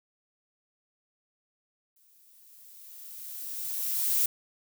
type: noise with exponential growth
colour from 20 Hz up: violet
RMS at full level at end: -24 dBFS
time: 1.96-4.26 s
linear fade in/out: 5 ms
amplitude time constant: 500 ms
effects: none